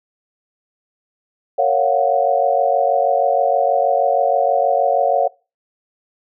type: chord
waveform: sine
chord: Gb major seventh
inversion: first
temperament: just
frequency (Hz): 462.5 / 555 / 693.7 / 740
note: Bb4 / Db5 / F5 / Gb5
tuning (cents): -14 / +2 / -12 / 0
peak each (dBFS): -23 / -17 / -18 / -18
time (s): 1.58-5.28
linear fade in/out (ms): 10
effects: noise-tail reverb RT60 0.3 s tail -23 dB re dry